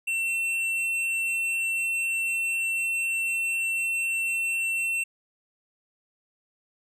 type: tone with hard clipping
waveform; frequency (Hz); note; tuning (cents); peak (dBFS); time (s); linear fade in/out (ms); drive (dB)
sine; 2701; E7; +42; -26; 0.07-5.04; 10; 7
effects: none